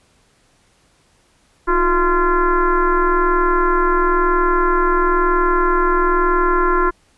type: tone with frequency modulation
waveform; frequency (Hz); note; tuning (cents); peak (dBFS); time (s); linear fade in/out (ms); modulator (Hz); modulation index
sine; 698.5; F5; 0; -12; 1.67-6.91; 20; 339; 2.3
effects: pink hiss -57 dBFS RMS until 7.17 s + resampled to 24000 Hz